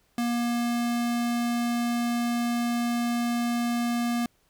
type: tone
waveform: square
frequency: 237.9 Hz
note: A#3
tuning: 35 cents sharp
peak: -25 dBFS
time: 0.18-4.26 s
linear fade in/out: 2 ms
effects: pink hiss -67 dBFS RMS until 4.49 s